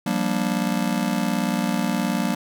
square chord, G minor seventh, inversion third, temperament just, 176.4 / 196 / 235.2 / 294 Hz, F3 / G3 / Bb3 / D4, +18 / 0 / +16 / +2 cents, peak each -29 / -26 / -26 / -30 dBFS, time 0.06-2.35 s, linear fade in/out 5 ms, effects none

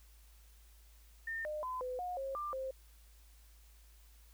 sine tone with pitch steps, 1815 / 607 / 1017 / 505 / 721 / 540 / 1189 / 527 Hz, A#6 / D#5 / C6 / B4 / F#5 / C#5 / D6 / C5, -47 / -43 / -50 / +39 / -45 / -45 / +21 / +12 cents, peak -37 dBFS, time 1.27-2.71 s, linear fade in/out 5 ms, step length 180 ms, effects added 54 Hz sine -58 dBFS peak until 4.33 s + white hiss -67 dBFS RMS until 4.33 s

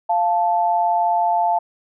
sine tone pair together, 695.8 / 877 Hz, F5 / A5, -7 / -6 cents, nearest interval major third, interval 401 cents, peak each -18 dBFS, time 0.09-1.59 s, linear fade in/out 10 ms, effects none

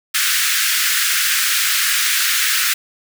pink high-pass noise, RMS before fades -17 dBFS, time 0.14-2.74 s, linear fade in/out 10 ms, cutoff 1400 Hz, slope 48 dB/octave, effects none

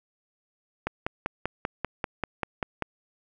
click train, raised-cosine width 0.5 ms, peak -12 dBFS, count 11, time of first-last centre 0.87-2.823 s, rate 5.12 Hz, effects none

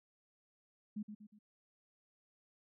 sine tone with echo, 210.4 Hz, G#3, 23 cents sharp, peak -38 dBFS, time 0.96-1.03 s, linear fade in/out 10 ms, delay 120 ms, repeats 3, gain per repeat -7 dB, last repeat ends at 1.39 s, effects none

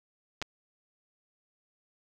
clicks, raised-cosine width 0.2 ms, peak -17 dBFS, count 2, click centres 0.417 / 0.424 s, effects none

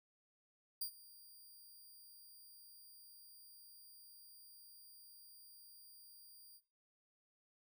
5% pulse tone with ADSR envelope, 4783 Hz, D8, 31 cents sharp, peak -30 dBFS, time 0.81-6.61 s, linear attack 7 ms, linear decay 85 ms, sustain -21 dB, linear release 53 ms, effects noise-tail reverb RT60 0.4 s tail -18 dB re dry

